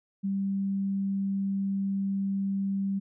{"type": "tone", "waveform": "sine", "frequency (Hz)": 196, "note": "G3", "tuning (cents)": 0, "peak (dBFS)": -26, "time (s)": [0.23, 3], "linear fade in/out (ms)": 20, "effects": []}